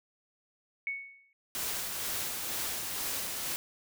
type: tone with exponential decay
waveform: sine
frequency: 2217 Hz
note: C#7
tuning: in tune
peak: -29 dBFS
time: 0.87-1.33 s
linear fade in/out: 1 ms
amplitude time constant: 100 ms
type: noise with tremolo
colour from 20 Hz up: white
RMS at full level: -34 dBFS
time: 1.55-3.56 s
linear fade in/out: 0 ms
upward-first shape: sine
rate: 2.1 Hz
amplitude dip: 30%
effects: none